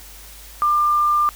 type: tone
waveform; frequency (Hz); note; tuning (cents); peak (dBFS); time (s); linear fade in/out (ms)
sine; 1195; D6; +30; -14; 0.62-1.29; 0
effects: added 50 Hz sine -42 dBFS peak until 1.35 s + white hiss -42 dBFS RMS until 1.35 s